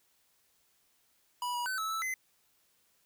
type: tone with pitch steps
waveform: square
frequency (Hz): 979 / 967 / 1521 / 1304 / 1316 / 2046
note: B5 / B5 / F#6 / E6 / E6 / C7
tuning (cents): -15 / -37 / +47 / -19 / -3 / -39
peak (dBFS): -33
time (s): 1.42-2.14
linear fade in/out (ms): 2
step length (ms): 120
effects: white hiss -71 dBFS RMS until 3.05 s